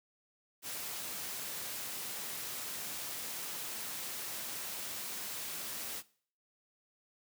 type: noise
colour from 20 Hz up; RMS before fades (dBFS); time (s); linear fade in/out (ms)
white; -41; 0.62-6.03; 50
effects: noise-tail reverb RT60 0.5 s tail -20 dB re dry + high-pass 100 Hz 12 dB/octave

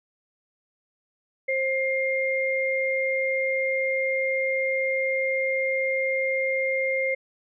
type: tone pair together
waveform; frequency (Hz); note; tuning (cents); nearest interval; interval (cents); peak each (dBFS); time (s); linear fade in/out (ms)
sine; 529 / 2116; C5 / C7; +19 / +19; 2 octaves; 2400; -25; 1.48-7.15; 10
effects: none

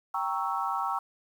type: chord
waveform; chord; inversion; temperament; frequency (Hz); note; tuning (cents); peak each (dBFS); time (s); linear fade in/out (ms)
sine; G diminished seventh; none; equal; 784 / 932.3 / 1108.7 / 1318.5; G5 / Bb5 / Db6 / Fb6; 0 / 0 / 0 / 0; -33; 0.14-0.99; 5
effects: 9-bit

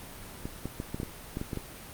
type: clicks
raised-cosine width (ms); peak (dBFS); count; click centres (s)
3; -20; 10; 0.455 / 0.656 / 0.801 / 0.945 / 1.001 / 1.032 / 1.371 / 1.414 / 1.532 / 1.573
effects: pink hiss -45 dBFS RMS until 1.93 s + Opus 32 kbps

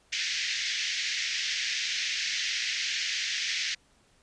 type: band-pass noise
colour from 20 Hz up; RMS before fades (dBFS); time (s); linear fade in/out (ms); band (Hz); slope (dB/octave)
pink; -31; 0.12-3.75; 10; 1800 to 6300; 48
effects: pink hiss -64 dBFS RMS until 4.22 s + resampled to 22050 Hz

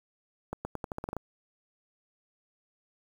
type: accelerating click train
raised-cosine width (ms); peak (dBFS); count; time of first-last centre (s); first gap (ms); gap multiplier
1; -20; 10; 0.53-1.167; 120; 0.86
effects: 8-bit

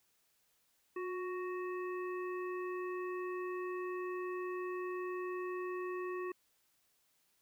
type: harmonic tone with a mistuned harmonic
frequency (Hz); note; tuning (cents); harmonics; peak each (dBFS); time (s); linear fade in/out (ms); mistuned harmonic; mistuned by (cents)
371.2; F#4; +6; 1 / 3 / 5 / 7; -38 / -45 / -50 / -54; 0.96-6.32; 5; 1; -43
effects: white hiss -75 dBFS RMS until 7.41 s

